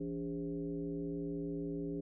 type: tone with frequency modulation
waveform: sine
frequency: 286.1 Hz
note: D4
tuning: 45 cents flat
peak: -36 dBFS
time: 0-2.01 s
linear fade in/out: 10 ms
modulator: 119 Hz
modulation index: 1.2
effects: none